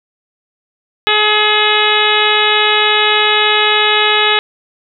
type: harmonic tone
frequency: 423.4 Hz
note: G#4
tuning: 33 cents sharp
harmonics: 1 / 2 / 3 / 4 / 5 / 6 / 7 / 8 / 9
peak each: -18 / -18 / -18 / -18 / -18 / -18 / -18 / -18 / -18 dBFS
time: 1.07-4.39 s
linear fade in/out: 0 ms
effects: none